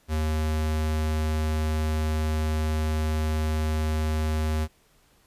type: tone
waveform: square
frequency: 77.78 Hz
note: D#2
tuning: in tune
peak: -24 dBFS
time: 0.08-4.68 s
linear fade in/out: 50 ms
effects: pink hiss -62 dBFS RMS until 5.26 s + resampled to 32000 Hz